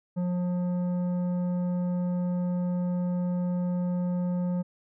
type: tone with tanh clipping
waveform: sine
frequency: 178.4 Hz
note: F3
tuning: 37 cents sharp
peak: -27 dBFS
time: 0.16-4.63 s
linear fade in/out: 20 ms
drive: 10 dB
effects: none